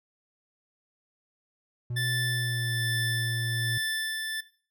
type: tone with pitch glide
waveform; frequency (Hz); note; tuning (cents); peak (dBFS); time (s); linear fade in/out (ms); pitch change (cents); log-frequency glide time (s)
triangle; 121.4 to 115.78; B2 to A#2; -29 to -11; -28; 1.9-3.78; 5; -82; 2.22-2.85
type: tone with tremolo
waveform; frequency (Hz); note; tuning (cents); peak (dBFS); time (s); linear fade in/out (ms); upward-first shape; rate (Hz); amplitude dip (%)
25% pulse; 1760; A6; 0; -23; 1.96-4.41; 10; sine; 1.2; 35
effects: noise-tail reverb RT60 0.4 s tail -17 dB re dry